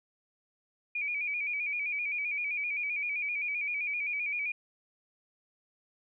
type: tone with vibrato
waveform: sine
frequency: 2359 Hz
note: D7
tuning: 7 cents sharp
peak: -30 dBFS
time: 0.95-4.52 s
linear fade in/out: 5 ms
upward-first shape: square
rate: 7.7 Hz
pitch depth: 54 cents each way
effects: none